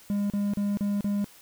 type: tone bursts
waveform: triangle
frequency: 203.1 Hz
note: G#3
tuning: 38 cents flat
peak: -22 dBFS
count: 5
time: 0.1-1.244 s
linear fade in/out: 0 ms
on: 200 ms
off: 36 ms
effects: white hiss -53 dBFS RMS until 1.41 s